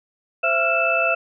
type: tone cluster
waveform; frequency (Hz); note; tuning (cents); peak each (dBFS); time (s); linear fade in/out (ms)
sine; 525 / 667 / 1354 / 1413 / 2638; C5 / E5 / E6 / F6 / E7; +6 / +20 / +46 / +20 / +1; -27 / -22 / -25 / -27 / -20; 0.43-1.15; 10
effects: none